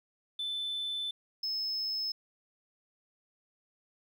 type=tone pair in turn; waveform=sine; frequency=3520 / 5199 Hz; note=A7 / E8; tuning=0 / -25 cents; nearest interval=perfect fifth; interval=675 cents; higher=second; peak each=-31 / -29 dBFS; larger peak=second; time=0.39-1.11 / 1.43-2.12 s; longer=first; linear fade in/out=5 ms; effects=tanh soft clip ceiling -30 dBFS + 11-bit